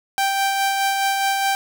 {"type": "tone with tremolo", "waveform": "sawtooth", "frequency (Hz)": 784, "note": "G5", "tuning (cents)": 0, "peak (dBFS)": -13, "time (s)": [0.18, 1.55], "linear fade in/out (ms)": 0, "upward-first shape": "sine", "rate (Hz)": 4.8, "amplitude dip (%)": 30, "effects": []}